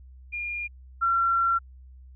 sine tone pair in turn, 2414 / 1363.1 Hz, D7 / F6, +47 / -42 cents, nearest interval minor seventh, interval 989 cents, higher first, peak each -29 / -20 dBFS, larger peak second, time 0.32-0.68 / 1.01-1.59 s, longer second, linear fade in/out 20 ms, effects added 64 Hz sine -45 dBFS peak until 2.15 s

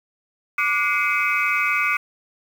sine tone cluster, 1175 / 1450 / 2083 / 2271 / 2535 Hz, D6 / F#6 / C7 / C#7 / D#7, +1 / -35 / -8 / +41 / +32 cents, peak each -24 dBFS, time 0.58-1.97 s, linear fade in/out 5 ms, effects tanh soft clip ceiling -9 dBFS + 7-bit

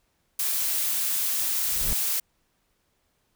blue noise, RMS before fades -26 dBFS, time 0.39-2.2 s, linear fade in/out 5 ms
brown noise with exponential growth, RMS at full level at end -26 dBFS, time 1.52-1.93 s, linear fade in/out 0 ms, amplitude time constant 87 ms
effects pink hiss -71 dBFS RMS until 3.35 s

